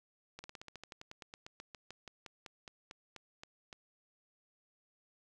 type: slowing click train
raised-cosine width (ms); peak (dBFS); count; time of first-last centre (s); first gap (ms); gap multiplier
0.2; -30; 25; 0.39-3.728; 50; 1.08
effects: none